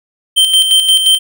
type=tone with tremolo; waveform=square; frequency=3121 Hz; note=G7; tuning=8 cents flat; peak=-6 dBFS; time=0.36-1.19 s; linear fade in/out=20 ms; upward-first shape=square; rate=5.7 Hz; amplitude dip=50%; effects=none